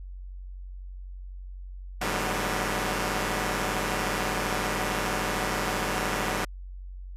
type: tone cluster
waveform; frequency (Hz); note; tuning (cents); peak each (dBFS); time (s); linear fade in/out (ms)
5% pulse; 106.5 / 149.8 / 184.4 / 197.5 / 243.6; G#2 / D3 / F#3 / G3 / B3; +44 / +35 / -6 / +13 / -24; -22; 2.01-6.45; 5
effects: added 46 Hz sine -37 dBFS peak until 7.16 s + resampled to 32000 Hz